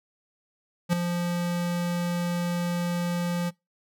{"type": "tone with ADSR envelope", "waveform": "square", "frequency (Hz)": 174.3, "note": "F3", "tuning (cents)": -3, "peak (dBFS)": -18, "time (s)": [0.89, 3.51], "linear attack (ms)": 40, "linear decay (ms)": 4, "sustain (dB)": -8, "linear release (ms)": 28, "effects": ["noise-tail reverb RT60 0.2 s tail -23 dB re dry"]}